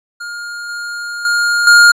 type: tone with level steps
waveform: square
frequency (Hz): 1416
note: F6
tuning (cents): +23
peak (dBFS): -24 / -22 / -12 / -4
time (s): 0.2-1.92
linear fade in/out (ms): 10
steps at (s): 0.69 / 1.25 / 1.67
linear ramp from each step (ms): 2
effects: low-pass 9000 Hz 12 dB/octave